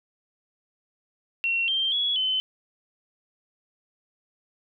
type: tone with pitch steps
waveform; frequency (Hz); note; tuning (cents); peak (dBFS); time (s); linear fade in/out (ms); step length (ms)
sine; 2729 / 3159 / 3365 / 3050; F7 / G7 / G#7 / G7; -41 / +13 / +22 / -48; -22; 1.44-2.4; 0; 240
effects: none